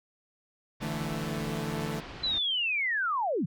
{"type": "low-pass noise", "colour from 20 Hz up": "pink", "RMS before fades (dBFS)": -43, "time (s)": [0.8, 2.39], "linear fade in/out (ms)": 10, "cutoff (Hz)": 4400, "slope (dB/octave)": 24}
{"type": "chord", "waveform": "sawtooth", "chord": "D suspended second", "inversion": "none", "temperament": "equal with one note detuned", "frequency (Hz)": [146.83, 166.15, 220], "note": ["D3", "E3", "A3"], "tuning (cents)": [0, 14, 0], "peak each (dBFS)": -32, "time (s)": [0.81, 2.01], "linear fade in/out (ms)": 20}
{"type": "linear sweep", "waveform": "sine", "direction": "down", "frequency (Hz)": [4061, 122.6], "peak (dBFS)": -26, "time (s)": [2.23, 3.46], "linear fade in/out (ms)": 10}
{"effects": []}